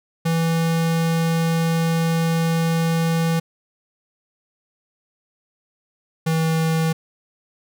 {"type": "tone pair in turn", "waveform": "square", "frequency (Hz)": [164.81, 161.6], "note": ["E3", "E3"], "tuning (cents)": [0, -34], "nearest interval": "unison", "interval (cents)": 34, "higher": "first", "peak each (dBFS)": -18, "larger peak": "neither", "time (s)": [[0.25, 3.4], [6.26, 6.93]], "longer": "first", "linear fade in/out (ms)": 10, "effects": []}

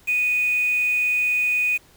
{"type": "tone with quantisation", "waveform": "sine", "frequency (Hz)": 2481, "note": "D#7", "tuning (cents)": -6, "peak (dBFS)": -18, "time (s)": [0.07, 1.78], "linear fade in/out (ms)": 20, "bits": 6, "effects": ["pink hiss -54 dBFS RMS until 1.96 s"]}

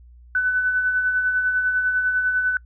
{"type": "tone with tremolo", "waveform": "sine", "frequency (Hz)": 1500, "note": "F#6", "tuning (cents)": 23, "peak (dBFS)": -16, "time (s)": [0.35, 2.57], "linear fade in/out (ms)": 2, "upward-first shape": "sine", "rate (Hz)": 10, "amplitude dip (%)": 40, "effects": ["noise-tail reverb RT60 0.1 s tail -25 dB re dry", "added 60 Hz sine -44 dBFS peak until 2.65 s"]}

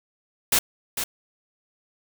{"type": "noise with echo", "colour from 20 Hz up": "white", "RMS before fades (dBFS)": -19, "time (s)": [0.52, 0.59], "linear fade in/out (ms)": 5, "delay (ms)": 450, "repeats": 1, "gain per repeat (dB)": -8, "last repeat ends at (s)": 1.04, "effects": []}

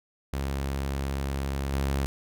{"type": "tone with level steps", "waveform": "sawtooth", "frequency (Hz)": 68.5, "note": "C#2", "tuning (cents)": -20, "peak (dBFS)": [-24, -21], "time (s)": [0.33, 2.06], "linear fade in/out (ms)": 0, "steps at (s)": 1.73, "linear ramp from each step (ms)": 5, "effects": []}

